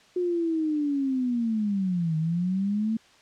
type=linear two-way sweep; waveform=sine; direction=down then up; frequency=362.5 to 155.56 to 225.9 Hz; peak=-23 dBFS; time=0.16-2.97 s; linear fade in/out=5 ms; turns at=2.17 s; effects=white hiss -56 dBFS RMS until 3.21 s + low-pass 5000 Hz 12 dB/octave